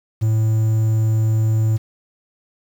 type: tone with quantisation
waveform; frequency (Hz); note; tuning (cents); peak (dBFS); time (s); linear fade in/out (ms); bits
triangle; 110.1; A2; +2; -12; 0.21-1.78; 20; 7
effects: none